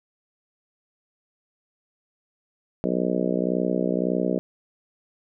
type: harmonic tone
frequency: 61.8 Hz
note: B1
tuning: 2 cents sharp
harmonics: 3 / 4 / 5 / 6 / 7 / 8 / 9 / 10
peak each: -27 / -28 / -29 / -30 / -30 / -31 / -32 / -32 dBFS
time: 2.84-4.39 s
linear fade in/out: 0 ms
effects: none